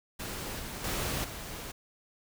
pink noise with level steps, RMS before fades -38 / -40 / -33 / -41 dBFS, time 0.19-1.72 s, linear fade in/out 10 ms, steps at 0.59 / 0.84 / 1.24 s, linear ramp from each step 5 ms, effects none

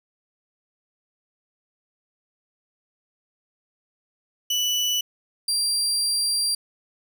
30% pulse tone pair in turn, 2968 / 4735 Hz, F#7 / D8, +5 / +13 cents, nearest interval minor sixth, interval 808 cents, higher second, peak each -18 dBFS, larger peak neither, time 4.5-5.01 / 5.48-6.55 s, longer second, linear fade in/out 5 ms, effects none

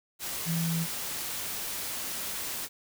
sine tone in noise, 165.9 Hz, E3, 11 cents sharp, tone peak -27 dBFS, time 0.45-0.87 s, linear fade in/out 50 ms, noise white, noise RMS -35 dBFS, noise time 0.19-2.69 s, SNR +5 dB, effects none

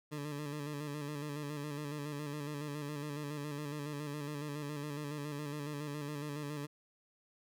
20% pulse tone with vibrato, 146.83 Hz, D3, in tune, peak -34 dBFS, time 0.11-6.67 s, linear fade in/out 20 ms, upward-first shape square, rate 7.2 Hz, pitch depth 42 cents each way, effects none

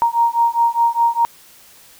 sine beating tone pair, 931 / 935.9 Hz, A#5 / A#5, -2 / +7 cents, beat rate 4.9 Hz, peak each -16 dBFS, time 0.02-1.25 s, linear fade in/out 0 ms, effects white hiss -46 dBFS RMS until 1.99 s

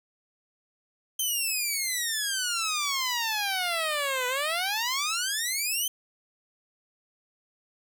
10% pulse exponential two-way sweep, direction down then up, 3136 to 492 to 3136 Hz, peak -18 dBFS, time 1.19-5.88 s, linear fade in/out 5 ms, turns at 4.27 s, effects none

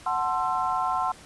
sine chord, F# half-diminished seventh, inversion none, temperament equal with one note detuned, 740 / 880 / 1046.5 / 1340 Hz, F#5 / A5 / C6 / E6, 0 / 0 / 0 / +28 cents, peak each -28 / -31 / -27 / -31 dBFS, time 0.06-1.12 s, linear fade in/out 5 ms, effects pink hiss -48 dBFS RMS until 1.25 s + resampled to 24000 Hz

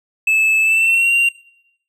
triangle tone with pitch glide, 2614 to 2765 Hz, E7 to F7, -15 to -18 cents, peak -10 dBFS, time 0.27-1.29 s, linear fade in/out 5 ms, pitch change +97 cents, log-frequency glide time 0.61-1.13 s, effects noise-tail reverb RT60 0.8 s tail -22 dB re dry

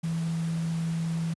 sine tone in noise, 164.81 Hz, E3, in tune, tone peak -26 dBFS, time 0.03-1.34 s, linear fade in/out 10 ms, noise pink, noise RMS -44 dBFS, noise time 0.03-1.34 s, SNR +15 dB, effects high-pass 80 Hz 12 dB/octave + resampled to 24000 Hz

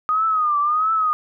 sine tone with vibrato, 1237 Hz, D#6, 10 cents flat, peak -16 dBFS, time 0.09-1.13 s, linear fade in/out 0 ms, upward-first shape triangle, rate 1.5 Hz, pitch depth 120 cents each way, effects none

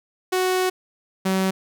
sawtooth tone pair in turn, 370 / 189.87 Hz, F#4 / F#3, 0 / +45 cents, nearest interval octave, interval 1155 cents, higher first, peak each -15 dBFS, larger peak neither, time 0.32-0.7 / 1.25-1.51 s, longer first, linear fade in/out 10 ms, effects none

